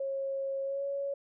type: tone with pitch glide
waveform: sine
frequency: 544 to 558 Hz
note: C#5 to C#5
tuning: -33 to +11 cents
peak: -31 dBFS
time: 0-1.14 s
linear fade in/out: 5 ms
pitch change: +44 cents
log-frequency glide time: 0.63-0.84 s
effects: none